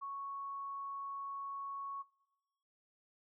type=tone; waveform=sine; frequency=1108 Hz; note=C#6; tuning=1 cent flat; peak=-40 dBFS; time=0.01-2.03 s; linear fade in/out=20 ms; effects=noise-tail reverb RT60 0.9 s tail -19 dB re dry